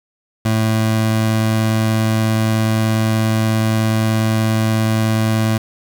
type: tone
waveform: 25% pulse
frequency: 110.4 Hz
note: A2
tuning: 6 cents sharp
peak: -10 dBFS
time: 0.45-5.58 s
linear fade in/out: 5 ms
effects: 7-bit